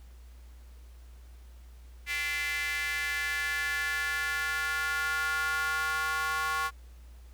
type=tone with high-pass filter sweep; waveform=square; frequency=157.2 Hz; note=D#3; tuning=18 cents sharp; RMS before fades=-31 dBFS; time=2.06-6.71 s; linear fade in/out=50 ms; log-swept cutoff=2100 to 1200 Hz; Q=4.8; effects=added 60 Hz sine -47 dBFS peak until 7.33 s + pink hiss -63 dBFS RMS until 7.33 s